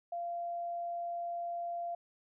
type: tone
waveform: sine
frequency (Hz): 690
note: F5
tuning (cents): -21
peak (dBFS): -35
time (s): 0.12-1.95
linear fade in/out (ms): 5
effects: none